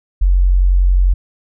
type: tone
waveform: sine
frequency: 45.56 Hz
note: F#1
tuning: 26 cents flat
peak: -8 dBFS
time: 0.21-1.14 s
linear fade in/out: 10 ms
effects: none